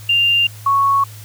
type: tone pair in turn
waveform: sine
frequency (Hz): 2792 / 1108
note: F7 / C#6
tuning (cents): -1 / -1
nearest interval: octave + major third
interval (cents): 1600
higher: first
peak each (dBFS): -11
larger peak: neither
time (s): 0.09-0.47 / 0.66-1.04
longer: neither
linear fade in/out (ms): 5
effects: added 106 Hz sine -34 dBFS peak until 1.24 s + white hiss -41 dBFS RMS until 1.24 s